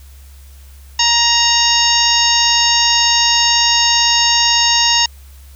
harmonic tone with a mistuned harmonic, 938 Hz, A#5, 11 cents sharp, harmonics 1 / 2 / 3 / 4 / 5 / 6 / 7, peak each -18 / -21 / -17 / -18 / -20 / -16 / -18 dBFS, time 0.99-5.06 s, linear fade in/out 5 ms, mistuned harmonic 6, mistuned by -72 cents, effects added 68 Hz sine -36 dBFS peak until 5.55 s + white hiss -48 dBFS RMS until 5.55 s

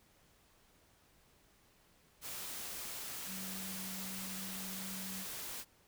sine tone in noise, 190 Hz, F#3, 46 cents sharp, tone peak -46 dBFS, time 3.26-5.26 s, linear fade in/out 50 ms, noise white, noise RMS -44 dBFS, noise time 2.21-5.65 s, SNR -5 dB, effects pink hiss -68 dBFS RMS until 5.87 s

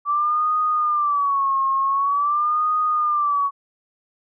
sine tone with vibrato, 1156 Hz, D6, 28 cents flat, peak -17 dBFS, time 0.05-3.51 s, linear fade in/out 50 ms, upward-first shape sine, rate 0.46 Hz, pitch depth 120 cents each way, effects none

